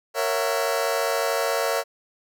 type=chord; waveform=sawtooth; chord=F# dominant seventh; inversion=first; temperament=just; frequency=462.5 / 555 / 666 / 740 Hz; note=A#4 / C#5 / E5 / F#5; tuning=-14 / +2 / +18 / 0 cents; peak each=-23 / -22 / -23 / -28 dBFS; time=0.14-1.84 s; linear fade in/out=50 ms; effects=none